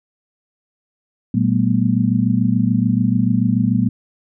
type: tone cluster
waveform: sine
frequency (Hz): 117.4 / 189.2 / 216.1 / 243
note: A#2 / F#3 / A3 / B3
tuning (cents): +13 / +39 / -31 / -28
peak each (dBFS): -19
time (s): 1.34-3.89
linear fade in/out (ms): 5
effects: none